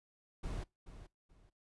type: noise with echo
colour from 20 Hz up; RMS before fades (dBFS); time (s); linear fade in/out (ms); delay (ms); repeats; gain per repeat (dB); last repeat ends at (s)
brown; -40; 0.43-0.64; 10; 430; 2; -12; 1.5
effects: noise-tail reverb RT60 0.2 s tail -23 dB re dry + resampled to 24000 Hz